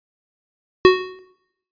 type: tone with exponential decay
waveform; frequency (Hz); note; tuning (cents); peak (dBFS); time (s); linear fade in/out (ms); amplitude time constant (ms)
square; 370; F#4; 0; -5; 0.85-1.19; 0; 73
effects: noise-tail reverb RT60 0.8 s tail -17 dB re dry + resampled to 11025 Hz